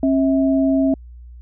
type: tone pair together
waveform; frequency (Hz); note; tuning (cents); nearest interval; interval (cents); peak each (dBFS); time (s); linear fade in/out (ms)
sine; 270.7 / 647; C#4 / E5; -41 / -32; octave + minor third; 1509; -14 / -21; 0.03-0.94; 2
effects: added 60 Hz sine -36 dBFS peak until 1.41 s